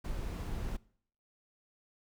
brown noise, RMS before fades -37 dBFS, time 0.04-0.77 s, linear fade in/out 10 ms, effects noise-tail reverb RT60 0.6 s tail -22 dB re dry

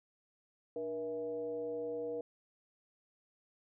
sine tone with frequency modulation, 477.2 Hz, A#4, 41 cents sharp, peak -36 dBFS, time 0.76-2.21 s, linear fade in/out 2 ms, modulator 179 Hz, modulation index 0.65, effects none

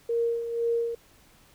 sine tone with tremolo, 466.2 Hz, A#4, in tune, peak -22 dBFS, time 0.09-0.95 s, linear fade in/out 5 ms, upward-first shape sine, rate 2 Hz, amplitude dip 60%, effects pink hiss -58 dBFS RMS until 1.54 s

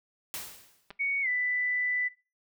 white noise with exponential decay, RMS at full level -35 dBFS, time 0.34-0.9 s, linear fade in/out 0 ms, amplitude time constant 120 ms
clicks, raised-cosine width 0.3 ms, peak -27 / -29 dBFS, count 2, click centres 0.905 / 0.91 s
sine tone with pitch glide, 2231 to 1987.6 Hz, C#7 to B6, +11 to +11 cents, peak -26 dBFS, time 0.99-2.09 s, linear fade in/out 20 ms, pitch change -200 cents, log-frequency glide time 1.22-1.28 s
effects noise-tail reverb RT60 0.3 s tail -19 dB re dry

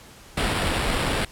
pink noise with sample-and-hold, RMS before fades -24 dBFS, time 0.37-1.25 s, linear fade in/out 5 ms, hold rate 6300 Hz, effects pink hiss -47 dBFS RMS until 1.31 s + low-pass 12000 Hz 12 dB/octave

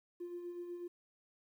triangle tone with tremolo, 350 Hz, F4, 4 cents sharp, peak -36 dBFS, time 0.2-0.88 s, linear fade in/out 10 ms, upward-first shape sine, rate 8.1 Hz, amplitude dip 55%, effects tanh soft clip ceiling -38 dBFS + 12-bit

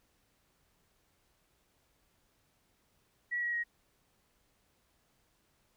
sine tone with pitch steps, 1931 / 1909.9 / 1889.1 Hz, B6 / A#6 / A#6, -39 / +42 / +23 cents, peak -31 dBFS, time 3.31-3.64 s, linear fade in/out 20 ms, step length 110 ms, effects pink hiss -73 dBFS RMS until 5.76 s

